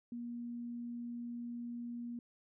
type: tone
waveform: sine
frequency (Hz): 238.2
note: A#3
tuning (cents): +38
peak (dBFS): -40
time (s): 0.12-2.19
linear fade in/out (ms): 2
effects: none